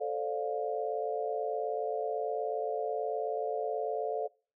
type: chord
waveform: sine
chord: D minor seventh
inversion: second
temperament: just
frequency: 440.5 / 528.6 / 587.3 / 704.8 Hz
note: A4 / C5 / D5 / F5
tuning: +2 / +18 / 0 / +16 cents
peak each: -34 / -39 / -37 / -36 dBFS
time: 0-4.28 s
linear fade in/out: 20 ms
effects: noise-tail reverb RT60 0.4 s tail -25 dB re dry